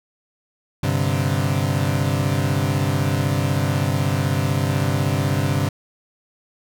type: chord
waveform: 35% pulse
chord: G suspended fourth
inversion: none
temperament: equal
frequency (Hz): 98 / 130.81 / 146.83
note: G2 / C3 / D3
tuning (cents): 0 / 0 / 0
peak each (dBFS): -21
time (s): 0.83-5.69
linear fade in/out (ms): 5
effects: none